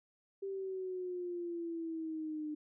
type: exponential sweep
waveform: sine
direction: down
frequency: 393.6 to 300.7 Hz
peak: -37 dBFS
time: 0.42-2.55 s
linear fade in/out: 10 ms
effects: none